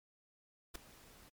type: noise with ADSR envelope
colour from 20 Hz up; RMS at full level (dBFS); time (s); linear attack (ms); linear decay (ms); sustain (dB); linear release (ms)
pink; -40; 0.74-1.3; 15; 4; -20; 24
effects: MP3 96 kbps